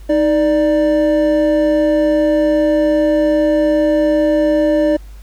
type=tone pair together; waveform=triangle; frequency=312.5 / 590 Hz; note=D#4 / D5; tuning=+8 / +8 cents; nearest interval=major seventh; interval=1100 cents; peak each=-12 / -11 dBFS; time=0.09-4.97 s; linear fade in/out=10 ms; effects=added 50 Hz sine -32 dBFS peak until 5.22 s + pink hiss -49 dBFS RMS until 5.22 s